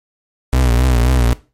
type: tone with vibrato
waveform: 35% pulse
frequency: 61.74 Hz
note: B1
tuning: in tune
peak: -9 dBFS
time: 0.53-1.33 s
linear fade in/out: 0 ms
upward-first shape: triangle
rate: 3.8 Hz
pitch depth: 110 cents each way
effects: noise-tail reverb RT60 0.3 s tail -17 dB re dry + MP3 64 kbps